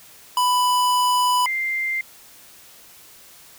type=tone pair in turn; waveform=square / sine; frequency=993 / 2093 Hz; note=B5 / C7; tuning=+9 / 0 cents; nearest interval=octave + minor second; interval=1291 cents; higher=second; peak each=-17 / -21 dBFS; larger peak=first; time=0.37-1.46 / 1.46-2.01 s; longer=first; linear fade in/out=2 ms; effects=white hiss -47 dBFS RMS until 3.58 s